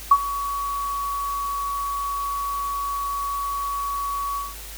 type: tone with ADSR envelope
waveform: sine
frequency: 1125 Hz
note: C#6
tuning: 25 cents sharp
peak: -7 dBFS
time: 0.11-4.55 s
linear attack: 6 ms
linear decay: 54 ms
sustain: -17 dB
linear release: 180 ms
effects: added 50 Hz sine -39 dBFS peak until 4.77 s + white hiss -39 dBFS RMS until 4.77 s